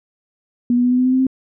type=tone with pitch steps; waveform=sine; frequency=242 / 244.8 / 247.7 / 250.5 / 253.4 / 256.4 / 259.4 / 262.4 Hz; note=B3 / B3 / B3 / B3 / B3 / C4 / C4 / C4; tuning=-35 / -15 / +5 / +25 / +45 / -35 / -15 / +5 cents; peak=-12 dBFS; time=0.7-1.268 s; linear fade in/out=2 ms; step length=71 ms; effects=none